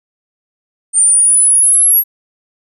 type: linear sweep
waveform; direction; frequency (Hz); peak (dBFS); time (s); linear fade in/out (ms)
sine; up; 8870 to 11520; -6; 0.93-2.04; 50
effects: none